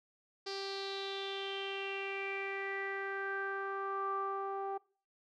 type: tone with low-pass filter sweep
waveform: sawtooth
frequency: 392 Hz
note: G4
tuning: in tune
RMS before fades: -39 dBFS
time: 0.46-4.78 s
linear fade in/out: 10 ms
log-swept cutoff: 4800 to 920 Hz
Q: 6.6
effects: noise-tail reverb RT60 0.4 s tail -22 dB re dry